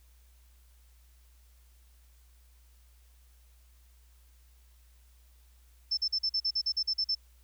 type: tone bursts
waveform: sine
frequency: 5300 Hz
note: E8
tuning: 9 cents sharp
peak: -26 dBFS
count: 12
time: 5.91-7.151 s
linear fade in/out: 10 ms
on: 64 ms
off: 43 ms
effects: added 60 Hz sine -57 dBFS peak until 7.43 s + white hiss -68 dBFS RMS until 7.43 s